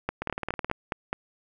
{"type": "two click trains", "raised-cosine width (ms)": 0.5, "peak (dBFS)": [-15, -12], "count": [10, 6], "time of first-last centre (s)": [[0.22, 0.699], [0.09, 1.13]], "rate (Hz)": [18.8, 4.81], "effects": []}